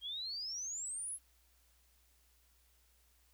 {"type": "exponential sweep", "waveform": "sine", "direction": "up", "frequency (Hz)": [3189, 11030], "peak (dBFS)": -39, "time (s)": [0.01, 1.19], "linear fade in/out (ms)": 50, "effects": ["added 60 Hz sine -70 dBFS peak until 3.33 s", "white hiss -72 dBFS RMS until 3.33 s"]}